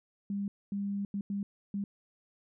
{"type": "tone bursts at uneven times", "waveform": "sine", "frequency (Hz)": 200.4, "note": "G3", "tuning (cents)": 38, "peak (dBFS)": -31, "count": 5, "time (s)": [[0.3, 0.48], [0.72, 1.05], [1.14, 1.21], [1.3, 1.43], [1.74, 1.84]], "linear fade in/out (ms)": 2, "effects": []}